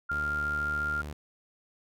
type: tone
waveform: sine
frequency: 1396.9 Hz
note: F6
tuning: in tune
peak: -28 dBFS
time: 0.09-1.02 s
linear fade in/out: 10 ms
type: tone with pitch glide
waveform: sawtooth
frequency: 74.1 to 74.66 Hz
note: D2 to D2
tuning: +16 to +29 cents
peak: -33 dBFS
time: 0.11-1.13 s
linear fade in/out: 5 ms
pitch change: +13 cents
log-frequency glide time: 0.54-0.88 s
effects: none